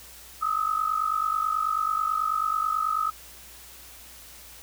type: tone pair together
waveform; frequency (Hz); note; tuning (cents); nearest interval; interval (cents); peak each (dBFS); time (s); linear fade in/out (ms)
sine; 1244.5 / 1293.7; D#6 / E6; 0 / -33; minor second; 67; -26; 0.41-3.11; 20
effects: added 60 Hz sine -54 dBFS peak until 4.62 s + white hiss -47 dBFS RMS until 4.62 s